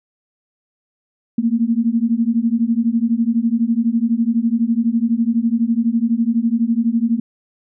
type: beating tone pair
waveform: sine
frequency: 225.1 / 237.1 Hz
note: A3 / A#3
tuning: +40 / +30 cents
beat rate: 12 Hz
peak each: -17 dBFS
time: 1.38-7.2 s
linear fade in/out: 5 ms
effects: none